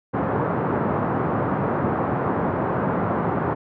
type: band-pass noise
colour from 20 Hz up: pink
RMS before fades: -23 dBFS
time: 0.13-3.55 s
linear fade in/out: 20 ms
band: 110 to 1300 Hz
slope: 24 dB/octave
effects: none